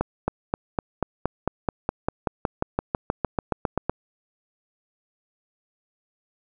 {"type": "accelerating click train", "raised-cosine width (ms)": 1, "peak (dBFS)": -8, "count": 22, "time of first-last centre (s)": [0.01, 3.896], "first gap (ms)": 270, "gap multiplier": 0.96, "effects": []}